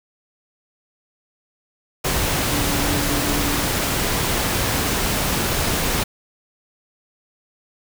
sine tone in noise, 288.8 Hz, D4, 29 cents flat, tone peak -26 dBFS, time 2.51-3.64 s, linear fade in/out 10 ms, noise pink, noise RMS -21 dBFS, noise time 2.04-6.04 s, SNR -8 dB, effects none

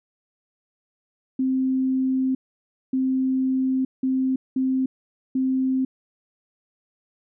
sine tone bursts at uneven times, 261.6 Hz, C4, in tune, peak -19 dBFS, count 5, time 1.39-2.35 / 2.93-3.85 / 4.03-4.36 / 4.56-4.86 / 5.35-5.85 s, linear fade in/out 5 ms, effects none

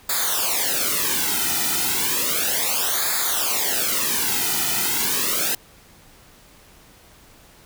white noise with flanger, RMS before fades -22 dBFS, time 0.09-5.55 s, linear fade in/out 5 ms, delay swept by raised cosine 0.34 to 1.84 ms, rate 0.33 Hz, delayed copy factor -1, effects pink hiss -50 dBFS RMS until 7.65 s

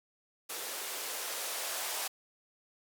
violet noise with band-pass filter sweep, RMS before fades -38 dBFS, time 0.49-2.08 s, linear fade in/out 10 ms, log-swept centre 400 to 650 Hz, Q 1.7, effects none

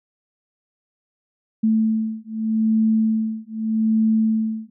sine beating tone pair, 220 / 220.82 Hz, A3 / A3, 0 / +6 cents, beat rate 0.82 Hz, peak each -20 dBFS, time 1.63-4.7 s, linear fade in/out 10 ms, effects none

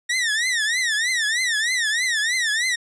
sawtooth tone with vibrato, 1864.7 Hz, A#6, in tune, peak -16 dBFS, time 0.09-2.76 s, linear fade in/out 10 ms, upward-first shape triangle, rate 3.2 Hz, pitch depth 200 cents each way, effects resampled to 22050 Hz

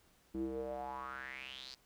square tone with band-pass filter sweep, 65.41 Hz, C2, in tune, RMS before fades -43 dBFS, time 0.34-1.75 s, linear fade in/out 10 ms, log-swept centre 280 to 4800 Hz, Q 6.3, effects pink hiss -69 dBFS RMS until 1.85 s

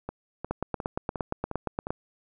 two click trains, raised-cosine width 1 ms, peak -19 / -14 dBFS, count 6 / 13, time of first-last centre 0.09-1.869 / 0.51-1.905 s, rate 2.81 / 8.6 Hz, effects none

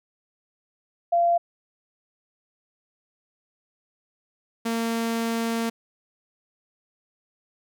sine / sawtooth tone pair in turn, 688 / 229.1 Hz, F5 / A#3, -26 / -30 cents, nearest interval octave + perfect fifth, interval 1904 cents, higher first, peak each -17 / -20 dBFS, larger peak first, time 1.12-1.38 / 4.65-5.7 s, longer second, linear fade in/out 10 ms, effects none

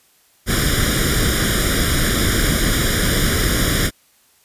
pink noise with comb filter, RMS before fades -17 dBFS, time 0.46-3.91 s, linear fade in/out 50 ms, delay 0.57 ms, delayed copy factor +0.85, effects white hiss -56 dBFS RMS until 4.44 s + resampled to 32000 Hz

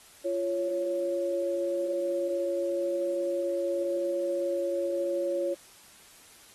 sine tone pair together, 346.5 / 554.4 Hz, F4 / C#5, -14 / 0 cents, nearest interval minor sixth, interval 814 cents, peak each -31 / -28 dBFS, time 0.24-5.55 s, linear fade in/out 20 ms, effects white hiss -54 dBFS RMS until 6.54 s + AAC 32 kbps

